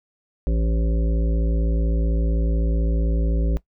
harmonic tone, 55.8 Hz, A1, 25 cents sharp, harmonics 1 / 3 / 5 / 7 / 9 / 10, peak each -18 / -28 / -32 / -35 / -37 / -38 dBFS, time 0.47-3.57 s, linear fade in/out 0 ms, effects noise-tail reverb RT60 0.1 s tail -18 dB re dry

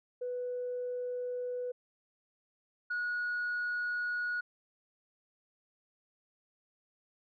sine tone pair in turn, 494.7 / 1454.4 Hz, B4 / F#6, +3 / -30 cents, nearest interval octave + perfect fifth, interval 1867 cents, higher second, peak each -33 / -30 dBFS, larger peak second, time 0.21-1.72 / 2.9-4.41 s, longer neither, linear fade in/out 10 ms, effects tanh soft clip ceiling -29 dBFS

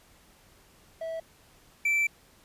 triangle tone pair in turn, 652 / 2331 Hz, E5 / D7, -19 / -14 cents, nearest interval octave + minor seventh, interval 2205 cents, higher second, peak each -30 / -21 dBFS, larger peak second, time 1.01-1.2 / 1.85-2.07 s, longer second, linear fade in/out 5 ms, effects pink hiss -59 dBFS RMS until 2.44 s + resampled to 32000 Hz

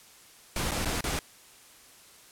pink noise with dropouts, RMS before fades -30 dBFS, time 0.56-1.19 s, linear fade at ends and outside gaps 1 ms, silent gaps 0.71-0.717 / 0.849-0.856 / 1.008-1.04 s, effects white hiss -54 dBFS RMS until 2.31 s + low-pass 12000 Hz 12 dB/octave

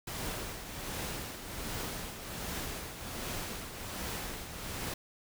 pink noise with tremolo, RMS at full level -37 dBFS, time 0.07-4.94 s, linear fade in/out 5 ms, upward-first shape triangle, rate 1.3 Hz, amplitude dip 60%, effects none

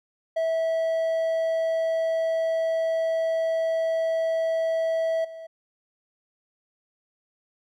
triangle tone with level steps, 652 Hz, E5, 19 cents flat, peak -20 / -35 dBFS, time 0.36-5.47 s, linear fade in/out 10 ms, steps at 5.24 s, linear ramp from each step 10 ms, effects none

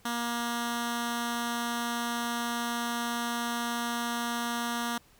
10% pulse tone with notch filter, 236.6 Hz, A#3, 26 cents sharp, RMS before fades -32 dBFS, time 0.05-4.98 s, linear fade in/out 5 ms, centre 530 Hz, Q 1.1, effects pink hiss -61 dBFS RMS until 5.19 s

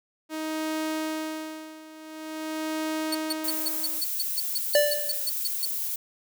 sawtooth tone with tremolo, 313.7 Hz, D#4, 14 cents sharp, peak -23 dBFS, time 0.29-4.03 s, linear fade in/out 50 ms, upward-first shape sine, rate 0.47 Hz, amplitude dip 85%
sawtooth tone bursts, 4435 Hz, C#8, in tune, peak -23 dBFS, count 15, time 3.12-5.655 s, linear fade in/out 5 ms, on 29 ms, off 150 ms
violet noise, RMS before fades -30 dBFS, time 3.44-5.96 s, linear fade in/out 5 ms
square tone with exponential decay, 587.3 Hz, D5, in tune, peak -16 dBFS, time 4.75-5.31 s, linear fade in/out 2 ms, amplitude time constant 120 ms
effects none

